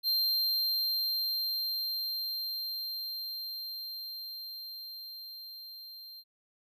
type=tone with level ramp; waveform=square; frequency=4168 Hz; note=C8; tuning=7 cents flat; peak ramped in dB=-26 to -46 dBFS; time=0.03-6.24 s; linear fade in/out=50 ms; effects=none